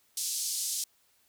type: band-pass noise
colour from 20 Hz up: pink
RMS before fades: -33 dBFS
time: 0.17-0.84 s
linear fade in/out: 2 ms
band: 4700 to 12000 Hz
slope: 24 dB/octave
effects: white hiss -68 dBFS RMS until 1.28 s